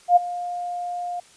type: tone with ADSR envelope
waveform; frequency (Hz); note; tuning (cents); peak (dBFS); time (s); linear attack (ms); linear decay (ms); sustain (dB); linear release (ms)
sine; 707; F5; +21; -8; 0.08-1.2; 82; 17; -18; 5
effects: white hiss -52 dBFS RMS until 1.36 s + resampled to 22050 Hz